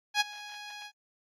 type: tone with ADSR envelope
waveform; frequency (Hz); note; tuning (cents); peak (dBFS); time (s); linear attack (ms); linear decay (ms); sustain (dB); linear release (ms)
10% pulse; 830.6; G#5; 0; -13; 0.14-0.92; 64; 24; -20; 66
effects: low-pass 7000 Hz 12 dB/octave + AAC 48 kbps